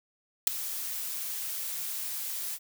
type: noise with ADSR envelope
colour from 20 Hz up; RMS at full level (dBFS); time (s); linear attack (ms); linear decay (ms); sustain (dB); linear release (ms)
blue; -17; 0.47-2.59; 4; 7; -18; 52
effects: none